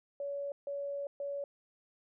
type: tone bursts at uneven times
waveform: sine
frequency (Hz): 565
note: C#5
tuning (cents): +33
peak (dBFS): -35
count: 3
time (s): 0.2-0.52 / 0.67-1.07 / 1.2-1.44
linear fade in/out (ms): 2
effects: none